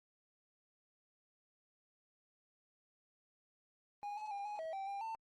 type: tone with pitch steps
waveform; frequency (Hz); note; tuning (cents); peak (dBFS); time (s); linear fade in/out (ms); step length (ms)
triangle; 821 / 853 / 803 / 834 / 644 / 778 / 797 / 895; G#5 / G#5 / G5 / G#5 / E5 / G5 / G5 / A5; -20 / +46 / +41 / +7 / -41 / -13 / +28 / +29; -38; 4.03-5.15; 0; 140
effects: Opus 24 kbps